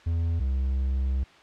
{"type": "tone pair in turn", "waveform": "triangle", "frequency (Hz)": [83.5, 65.98], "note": ["E2", "C2"], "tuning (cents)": [23, 15], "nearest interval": "major third", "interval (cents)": 408, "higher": "first", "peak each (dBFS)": -21, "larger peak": "neither", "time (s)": [[0.06, 0.4], [0.4, 1.24]], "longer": "second", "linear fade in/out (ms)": 10, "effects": ["white hiss -52 dBFS RMS until 1.42 s", "low-pass 3000 Hz 12 dB/octave"]}